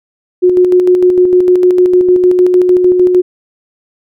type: tone with tremolo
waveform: sine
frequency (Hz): 362.4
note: F#4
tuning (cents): -36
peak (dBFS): -3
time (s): 0.42-3.22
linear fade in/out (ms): 20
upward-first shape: square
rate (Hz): 6.6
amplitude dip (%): 40
effects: none